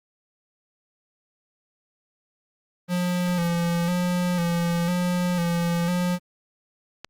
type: tone with vibrato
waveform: square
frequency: 174.61 Hz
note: F3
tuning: in tune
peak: -22 dBFS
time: 2.88-6.19 s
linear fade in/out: 50 ms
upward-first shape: square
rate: 1 Hz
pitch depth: 36 cents each way
type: click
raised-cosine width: 0.2 ms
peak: -19 dBFS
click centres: 7.046 s
effects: Opus 24 kbps